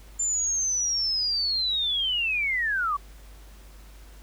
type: linear sweep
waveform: sine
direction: down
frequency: 7240 to 1108.7 Hz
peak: -23 dBFS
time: 0.19-2.97 s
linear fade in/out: 10 ms
effects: added 50 Hz sine -45 dBFS peak until 4.22 s + pink hiss -54 dBFS RMS until 4.22 s